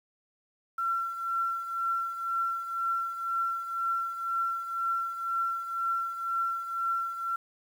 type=tone with tremolo; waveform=sine; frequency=1357 Hz; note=E6; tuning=50 cents sharp; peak=-25 dBFS; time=0.78-7.36 s; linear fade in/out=5 ms; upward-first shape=triangle; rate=2 Hz; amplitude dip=70%; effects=9-bit